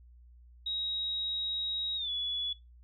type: tone with pitch glide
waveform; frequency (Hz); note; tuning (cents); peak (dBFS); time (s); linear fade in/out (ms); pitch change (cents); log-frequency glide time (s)
sine; 3804 to 3409; A#7 to G#7; +34 to +45; -32; 0.66-2.53; 5; -189; 1.96-2.1
effects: noise-tail reverb RT60 0.2 s tail -19 dB re dry + added 60 Hz sine -53 dBFS peak until 2.83 s